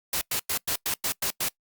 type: noise bursts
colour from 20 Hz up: white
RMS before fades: -27 dBFS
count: 8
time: 0.13-1.486 s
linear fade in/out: 2 ms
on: 82 ms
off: 100 ms
effects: noise-tail reverb RT60 0.1 s tail -23 dB re dry + Opus 48 kbps